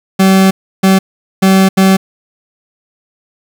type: tone bursts at uneven times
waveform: 40% pulse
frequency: 191.2 Hz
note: G3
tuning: 43 cents flat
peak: -4 dBFS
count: 4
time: 0.19-0.51 / 0.83-0.99 / 1.42-1.69 / 1.77-1.97 s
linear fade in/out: 10 ms
effects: 7-bit